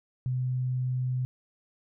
sine tone, 127.2 Hz, C3, 48 cents flat, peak -26 dBFS, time 0.26-1.25 s, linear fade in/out 0 ms, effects none

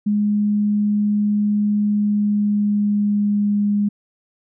sine tone with pitch glide, 207.7 to 205.3 Hz, G#3 to G#3, 0 to -20 cents, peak -15 dBFS, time 0.06-3.89 s, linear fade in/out 10 ms, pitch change -20 cents, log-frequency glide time 1.85-3.61 s, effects none

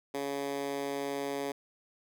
10% pulse tone with high-pass filter, 140.2 Hz, C#3, 20 cents sharp, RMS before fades -35 dBFS, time 0.14-1.52 s, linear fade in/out 5 ms, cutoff 340 Hz, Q 1.8, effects none

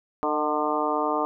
harmonic tone with a mistuned harmonic, 150.2 Hz, D3, 39 cents sharp, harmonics 2 / 3 / 4 / 5 / 6 / 7 / 8, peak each -30 / -30 / -30 / -30 / -30 / -30 / -30 dBFS, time 0.23-1.25 s, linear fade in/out 0 ms, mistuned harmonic 4, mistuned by +35 cents, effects none

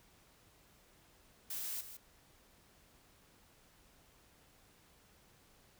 blue noise with echo, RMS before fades -41 dBFS, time 1.5-1.81 s, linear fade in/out 5 ms, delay 160 ms, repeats 1, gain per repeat -10 dB, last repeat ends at 1.97 s, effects pink hiss -66 dBFS RMS until 5.79 s

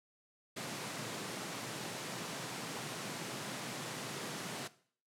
pink high-pass noise, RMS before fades -42 dBFS, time 0.56-4.68 s, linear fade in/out 10 ms, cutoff 120 Hz, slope 48 dB/octave, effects noise-tail reverb RT60 0.5 s tail -17 dB re dry + low-pass 10000 Hz 12 dB/octave

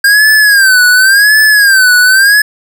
square tone with vibrato, 1600 Hz, G6, 35 cents sharp, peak -4 dBFS, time 0.04-2.42 s, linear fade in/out 5 ms, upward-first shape sine, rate 0.91 Hz, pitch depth 140 cents each way, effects none

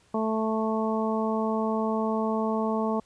harmonic tone, 220 Hz, A3, in tune, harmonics 1 / 2 / 3 / 4 / 5, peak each -27 / -30 / -32 / -33 / -34 dBFS, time 0.14-3 s, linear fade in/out 5 ms, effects pink hiss -62 dBFS RMS until 3.05 s + resampled to 22050 Hz

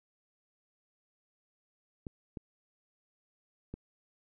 clicks, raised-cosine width 3 ms, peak -27 dBFS, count 3, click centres 2.068 / 2.372 / 3.74 s, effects none

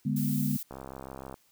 sine chord, G# diminished, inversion second, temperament equal with one note detuned, 147.26 / 207.7 / 246.9 Hz, D3 / G#3 / B3, +5 / 0 / 0 cents, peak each -30 / -30 / -31 dBFS, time 0.05-0.57 s, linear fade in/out 10 ms
violet noise, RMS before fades -38 dBFS, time 0.16-0.63 s, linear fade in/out 5 ms
click train, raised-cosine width 1 ms, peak -27 dBFS, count 43, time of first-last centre 0.71-1.342 s, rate 66.5 Hz
effects white hiss -66 dBFS RMS until 1.51 s

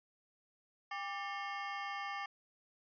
25% pulse ring-modulated tone, 987.8 Hz, B5, in tune, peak -32 dBFS, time 0.91-2.26 s, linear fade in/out 5 ms, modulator 187 Hz, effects resampled to 11025 Hz

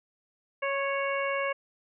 harmonic tone with a mistuned harmonic, 554.4 Hz, C#5, in tune, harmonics 1 / 2 / 3 / 4 / 5, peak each -30 / -33 / -36 / -34 / -39 dBFS, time 0.62-1.53 s, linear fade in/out 10 ms, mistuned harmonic 2, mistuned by -16 cents, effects none

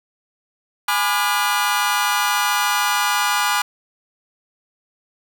sawtooth chord, G# diminished seventh, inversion none, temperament just, 830.6 / 996.7 / 1196.1 / 1435.3 Hz, G#5 / B5 / D6 / F6, 0 / +16 / +31 / +47 cents, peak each -19 dBFS, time 0.88-3.62 s, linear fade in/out 5 ms, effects none

